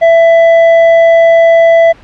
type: tone with hard clipping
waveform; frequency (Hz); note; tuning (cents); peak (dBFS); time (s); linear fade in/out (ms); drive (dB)
triangle; 665; E5; +15; -4; 0.01-1.93; 20; 10
effects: pink hiss -39 dBFS RMS until 2.03 s + low-pass 3000 Hz 12 dB/octave